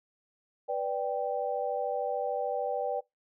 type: chord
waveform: sine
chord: G major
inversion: first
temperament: equal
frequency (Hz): 493.9 / 587.3 / 784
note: B4 / D5 / G5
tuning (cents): 0 / 0 / 0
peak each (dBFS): -33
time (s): 0.68-3.01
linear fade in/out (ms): 20
effects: noise-tail reverb RT60 0.2 s tail -24 dB re dry